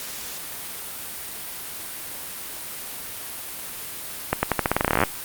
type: accelerating click train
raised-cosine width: 0.5 ms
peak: -3 dBFS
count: 19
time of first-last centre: 4.33-5.037 s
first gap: 100 ms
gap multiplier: 0.87
effects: white hiss -34 dBFS RMS until 5.24 s + Opus 48 kbps